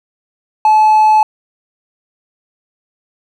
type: tone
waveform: triangle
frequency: 862 Hz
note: A5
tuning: 36 cents flat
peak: -3 dBFS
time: 0.65-1.23 s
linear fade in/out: 2 ms
effects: tanh soft clip ceiling 0 dBFS